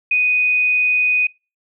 sine tone, 2489 Hz, D#7, in tune, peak -13 dBFS, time 0.11-1.27 s, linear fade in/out 5 ms, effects noise-tail reverb RT60 0.3 s tail -25 dB re dry

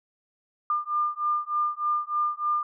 sine beating tone pair, 1200 / 1203.3 Hz, D6 / D6, +37 / +42 cents, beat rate 3.3 Hz, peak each -27 dBFS, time 0.7-2.63 s, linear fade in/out 2 ms, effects none

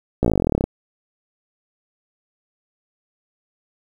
slowing click train, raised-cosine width 2 ms, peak -4 dBFS, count 19, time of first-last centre 0.23-0.64 s, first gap 16 ms, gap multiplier 1.04, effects 7-bit

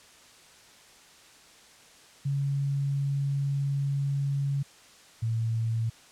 sine tone pair in turn, 139.7 / 113.58 Hz, C#3 / A#2, +14 / -45 cents, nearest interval major third, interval 359 cents, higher first, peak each -25 / -25 dBFS, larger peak neither, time 2.25-4.63 / 5.22-5.9 s, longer first, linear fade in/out 10 ms, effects white hiss -54 dBFS RMS until 6.11 s + low-pass 8000 Hz 12 dB/octave

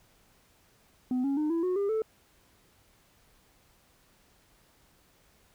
sine tone with pitch steps, 252.4 / 276.8 / 303.6 / 333 / 365.3 / 400.7 / 439.5 Hz, B3 / C#4 / D#4 / E4 / F#4 / G4 / A4, +38 / -2 / -42 / +18 / -22 / +38 / -2 cents, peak -23 dBFS, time 1.11-2.02 s, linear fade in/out 2 ms, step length 130 ms, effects tanh soft clip ceiling -25 dBFS + pink hiss -64 dBFS RMS until 5.54 s

